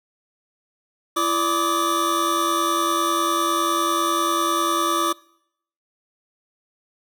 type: tone cluster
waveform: square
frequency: 337.1 / 585 / 1162 / 1252 Hz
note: E4 / D5 / D6 / D#6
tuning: +39 / -7 / -19 / +10 cents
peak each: -26 / -31 / -22 / -27 dBFS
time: 1.16-5.13 s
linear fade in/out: 10 ms
effects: noise-tail reverb RT60 0.7 s tail -23 dB re dry